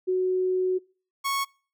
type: tone pair in turn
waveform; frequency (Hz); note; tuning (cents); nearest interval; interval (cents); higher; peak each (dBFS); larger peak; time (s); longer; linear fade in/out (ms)
sine / sawtooth; 370 / 1104; F#4 / C#6; 0 / -7; octave + perfect fifth; 1893; second; -21; neither; 0.07-0.79 / 1.24-1.45; first; 20
effects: noise-tail reverb RT60 0.4 s tail -25 dB re dry